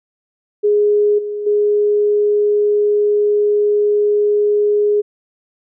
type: tone with level steps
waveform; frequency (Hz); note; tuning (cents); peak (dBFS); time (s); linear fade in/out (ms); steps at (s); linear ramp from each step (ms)
sine; 415.4; G#4; 0; -10 / -20 / -11; 0.63-5.02; 20; 1.18 / 1.46; 10
effects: none